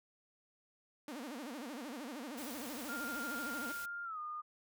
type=tone with vibrato; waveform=sawtooth; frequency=266.6 Hz; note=C4; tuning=33 cents sharp; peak=-39 dBFS; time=1.08-3.72 s; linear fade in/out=2 ms; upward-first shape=sine; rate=13 Hz; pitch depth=260 cents each way
type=noise; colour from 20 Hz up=white; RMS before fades=-49 dBFS; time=2.37-3.86 s; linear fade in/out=10 ms
type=tone with pitch glide; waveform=sine; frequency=1402 to 1220.5 Hz; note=F6 to D#6; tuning=+6 to -34 cents; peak=-40 dBFS; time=2.88-4.42 s; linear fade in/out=20 ms; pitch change=-240 cents; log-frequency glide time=4.04-4.19 s
effects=none